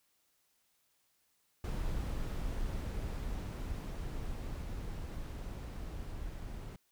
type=noise with level ramp; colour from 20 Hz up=brown; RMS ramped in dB=-36 to -43 dBFS; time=1.64-6.76 s; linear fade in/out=2 ms; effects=white hiss -75 dBFS RMS until 6.91 s